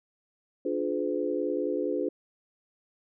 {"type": "chord", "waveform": "sine", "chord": "D diminished seventh", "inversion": "none", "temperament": "just", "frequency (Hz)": [293.7, 352.4, 422.9, 507.5], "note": ["D4", "F4", "Ab4", "Cb5"], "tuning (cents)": [0, 16, 31, 47], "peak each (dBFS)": -32, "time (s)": [0.65, 2.09], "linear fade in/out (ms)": 5, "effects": []}